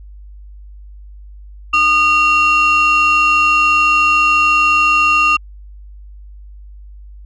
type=tone pair together; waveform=sine; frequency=1221.9 / 2747 Hz; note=D#6 / F7; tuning=-32 / -29 cents; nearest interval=octave + major second; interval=1403 cents; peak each=-10 dBFS; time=1.73-5.37 s; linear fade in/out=10 ms; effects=tanh soft clip ceiling -6 dBFS + added 50 Hz sine -33 dBFS peak until 7.25 s